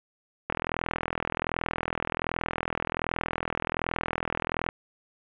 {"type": "click train", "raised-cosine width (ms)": 0.5, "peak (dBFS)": -12, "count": 174, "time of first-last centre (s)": [0.5, 4.689], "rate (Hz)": 41.3, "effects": ["resampled to 8000 Hz", "8-bit"]}